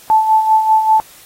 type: tone with tremolo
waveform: sine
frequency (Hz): 875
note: A5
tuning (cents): -10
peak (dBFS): -6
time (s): 0.1-1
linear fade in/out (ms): 0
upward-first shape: sine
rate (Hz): 5.1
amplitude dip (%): 60
effects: white hiss -42 dBFS RMS until 1.25 s + AAC 48 kbps

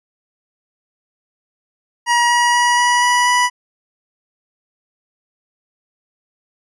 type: tone with pitch steps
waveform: 25% pulse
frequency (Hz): 955 / 960.5 / 966.1 / 971.7 / 977.3 / 983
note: A#5 / B5 / B5 / B5 / B5 / B5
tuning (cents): +42 / -48 / -38 / -28 / -18 / -8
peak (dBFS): -8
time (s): 2.06-3.5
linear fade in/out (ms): 50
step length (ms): 240
effects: resampled to 22050 Hz

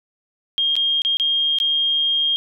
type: tone with dropouts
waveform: sine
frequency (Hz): 3226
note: G7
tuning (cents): +49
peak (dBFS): -16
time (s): 0.58-2.36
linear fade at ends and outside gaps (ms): 0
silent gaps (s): 0.755-0.765 / 1.019-1.049 / 1.17-1.198 / 1.586-1.601
effects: none

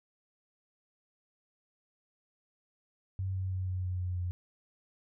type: tone with pitch steps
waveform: sine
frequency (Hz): 95 / 94.02 / 93.04 / 92.08 / 91.13 / 90.19 / 89.25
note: F#2 / F#2 / F#2 / F#2 / F#2 / F#2 / F2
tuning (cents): +46 / +28 / +10 / -8 / -26 / -44 / +38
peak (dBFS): -31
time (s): 3.19-4.31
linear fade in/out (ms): 0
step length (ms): 160
effects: none

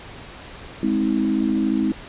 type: chord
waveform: sine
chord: Ab major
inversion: none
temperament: equal with one note detuned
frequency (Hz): 207.7 / 261.6 / 318.8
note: Ab3 / C4 / Eb4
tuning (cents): 0 / 0 / +42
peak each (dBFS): -22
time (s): 0.83-1.92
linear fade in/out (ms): 2
effects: pink hiss -39 dBFS RMS until 2.08 s + resampled to 8000 Hz

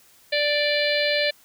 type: harmonic tone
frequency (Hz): 587.3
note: D5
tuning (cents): 0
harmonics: 1 / 3 / 4 / 5 / 6 / 7 / 8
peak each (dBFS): -23 / -27 / -27 / -31 / -31 / -27 / -36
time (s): 0.32-1.31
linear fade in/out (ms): 10
effects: white hiss -55 dBFS RMS until 1.44 s

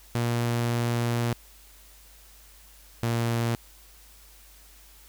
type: tone pair in turn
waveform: sawtooth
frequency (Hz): 118.6 / 116.76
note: A#2 / A#2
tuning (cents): +30 / +3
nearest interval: unison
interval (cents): 27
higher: first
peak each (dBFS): -20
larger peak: neither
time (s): 0.15-1.33 / 3.03-3.55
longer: first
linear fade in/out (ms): 0
effects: added 50 Hz sine -53 dBFS peak until 5.08 s + white hiss -54 dBFS RMS until 5.08 s

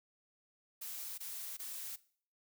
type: noise bursts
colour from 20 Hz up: blue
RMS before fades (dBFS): -44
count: 3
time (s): 0.81-1.962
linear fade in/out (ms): 10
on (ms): 370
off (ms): 21
effects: noise-tail reverb RT60 0.5 s tail -19 dB re dry

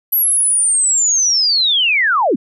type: linear sweep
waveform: sine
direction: down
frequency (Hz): 11840 to 190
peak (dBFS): -11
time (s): 0.12-2.36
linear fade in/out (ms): 10
effects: none

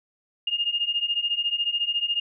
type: beating tone pair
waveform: sine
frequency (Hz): 2825 / 2839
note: F7 / F7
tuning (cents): +19 / +28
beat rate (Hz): 14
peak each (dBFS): -27 / -25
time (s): 0.47-2.2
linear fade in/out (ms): 5
effects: none

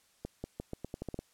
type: accelerating click train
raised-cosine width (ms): 2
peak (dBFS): -24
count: 10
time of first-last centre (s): 0.25-1.19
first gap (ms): 190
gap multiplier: 0.84
effects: white hiss -68 dBFS RMS until 1.33 s + low-pass 11000 Hz 12 dB/octave

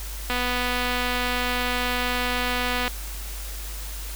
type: click train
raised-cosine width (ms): 0.3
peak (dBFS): -10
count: 638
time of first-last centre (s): 0.3-2.879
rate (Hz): 247
effects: added 50 Hz sine -32 dBFS peak until 4.15 s + white hiss -38 dBFS RMS until 4.15 s

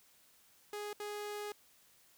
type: tone bursts at uneven times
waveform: sawtooth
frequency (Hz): 415.3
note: G#4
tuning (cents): 0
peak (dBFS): -36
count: 2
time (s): 0.73-0.93 / 1-1.52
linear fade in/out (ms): 2
effects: white hiss -66 dBFS RMS until 2.17 s

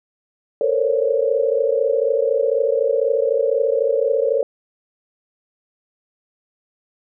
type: tone cluster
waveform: sine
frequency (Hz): 447.8 / 471.8 / 530 / 564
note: A4 / A#4 / C5 / C#5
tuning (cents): +30 / +21 / +22 / +30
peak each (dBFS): -21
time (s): 0.61-4.43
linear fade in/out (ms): 2
effects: none

